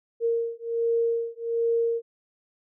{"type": "beating tone pair", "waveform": "sine", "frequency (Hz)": [462.6, 463.9], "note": ["A#4", "A#4"], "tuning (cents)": [-13, -8], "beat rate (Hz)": 1.3, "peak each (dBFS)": -26, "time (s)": [0.2, 2.02], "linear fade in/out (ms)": 50, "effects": []}